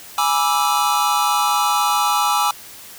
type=chord; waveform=square; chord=E dominant seventh; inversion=first; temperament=equal with one note detuned; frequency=830.6 / 974.7 / 1174.7 / 1318.5 Hz; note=G#5 / B5 / D6 / E6; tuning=0 / -23 / 0 / 0 cents; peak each=-21 / -23 / -22 / -22 dBFS; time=0.18-2.51 s; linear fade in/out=2 ms; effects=white hiss -39 dBFS RMS until 2.98 s